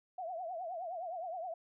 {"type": "tone with vibrato", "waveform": "sine", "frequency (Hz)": 698.5, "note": "F5", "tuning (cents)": 0, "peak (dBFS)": -38, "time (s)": [0.18, 1.54], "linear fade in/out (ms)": 5, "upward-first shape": "triangle", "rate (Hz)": 9.6, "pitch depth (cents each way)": 170, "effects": []}